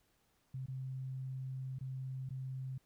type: tone with dropouts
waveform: sine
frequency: 131.3 Hz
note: C3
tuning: 6 cents sharp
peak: -39 dBFS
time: 0.54-2.78 s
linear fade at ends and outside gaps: 5 ms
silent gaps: 0.661-0.682 / 1.787-1.809 / 2.291-2.305 s
effects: pink hiss -75 dBFS RMS until 2.85 s